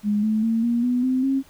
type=tone with pitch steps; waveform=sine; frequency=207.7 / 216.9 / 226.5 / 236.5 / 247 / 257.9 / 269.4 Hz; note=G#3 / A3 / A#3 / A#3 / B3 / C4 / C#4; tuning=0 / -25 / -50 / +25 / 0 / -25 / -49 cents; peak=-18 dBFS; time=0.03-1.43 s; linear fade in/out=50 ms; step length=200 ms; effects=pink hiss -53 dBFS RMS until 1.49 s